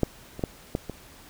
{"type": "clicks", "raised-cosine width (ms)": 2, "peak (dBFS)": [-7, -23, -11, -12, -19], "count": 5, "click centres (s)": [0.033, 0.394, 0.438, 0.751, 0.897], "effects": ["pink hiss -50 dBFS RMS until 1.29 s"]}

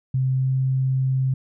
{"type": "tone with pitch glide", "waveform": "sine", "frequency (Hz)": [130.81, 131.72], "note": ["C3", "C3"], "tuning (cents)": [0, 12], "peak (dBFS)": -18, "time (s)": [0.14, 1.34], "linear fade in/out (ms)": 5, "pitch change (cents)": 12, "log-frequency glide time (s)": [0.34, 0.5], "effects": []}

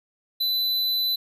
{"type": "tone", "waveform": "square", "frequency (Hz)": 4003, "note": "B7", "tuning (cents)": 23, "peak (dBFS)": -22, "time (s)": [0.4, 1.16], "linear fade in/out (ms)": 10, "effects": []}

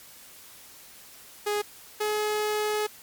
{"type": "tone pair in turn", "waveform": "sawtooth", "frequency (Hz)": [415.3, 423.5], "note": ["G#4", "G#4"], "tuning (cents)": [0, 34], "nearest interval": "unison", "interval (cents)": 34, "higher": "second", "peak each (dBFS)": -21, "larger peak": "neither", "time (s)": [[1.46, 1.62], [2, 2.87]], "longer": "second", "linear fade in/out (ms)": 10, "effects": ["white hiss -49 dBFS RMS until 3.02 s", "MP3 96 kbps"]}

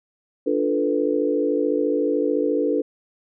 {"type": "chord", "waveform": "sine", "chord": "B half-diminished seventh", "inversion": "first", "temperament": "equal", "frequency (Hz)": [293.7, 349.2, 440, 493.9], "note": ["D4", "F4", "A4", "B4"], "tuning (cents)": [0, 0, 0, 0], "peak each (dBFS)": [-23, -27, -23, -24], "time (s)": [0.46, 2.82], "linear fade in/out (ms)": 10, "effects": []}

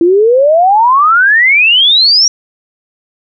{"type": "exponential sweep", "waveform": "sine", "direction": "up", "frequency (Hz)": [329.6, 5740], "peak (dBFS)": -4, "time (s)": [0.01, 2.28], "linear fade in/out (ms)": 2, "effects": []}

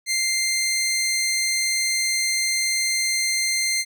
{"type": "tone", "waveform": "15% pulse", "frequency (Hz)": 2093, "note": "C7", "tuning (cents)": 0, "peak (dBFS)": -14, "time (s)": [0.06, 3.85], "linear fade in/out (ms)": 50, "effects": []}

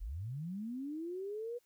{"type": "linear sweep", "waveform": "sine", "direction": "up", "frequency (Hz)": [36.71, 490.2], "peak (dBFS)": -38, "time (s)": [0, 1.59], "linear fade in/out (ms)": 20, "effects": ["white hiss -75 dBFS RMS until 1.65 s"]}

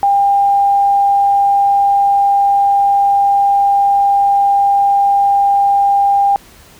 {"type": "tone", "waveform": "sine", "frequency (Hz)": 800, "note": "G5", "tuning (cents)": 35, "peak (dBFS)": -8, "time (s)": [0.03, 6.36], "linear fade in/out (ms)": 0, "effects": ["pink hiss -42 dBFS RMS until 6.79 s"]}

